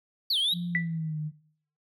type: exponential two-way sweep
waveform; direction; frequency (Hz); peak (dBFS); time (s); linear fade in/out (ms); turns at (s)
triangle; down then up; 4699 to 3034 to 3931; -22; 0.3-0.54; 5; 0.38
type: tone with pitch glide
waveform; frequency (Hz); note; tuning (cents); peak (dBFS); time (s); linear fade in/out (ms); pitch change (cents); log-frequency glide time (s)
sine; 174.61 to 152.89; F3 to D#3; 0 to -30; -29; 0.52-1.32; 50; -230; 0.68-1.19
type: tone with exponential decay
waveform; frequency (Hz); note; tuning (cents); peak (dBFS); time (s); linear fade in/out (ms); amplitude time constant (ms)
sine; 1971; B6; -4; -20; 0.75-0.89; 1; 29
effects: noise-tail reverb RT60 0.6 s tail -18 dB re dry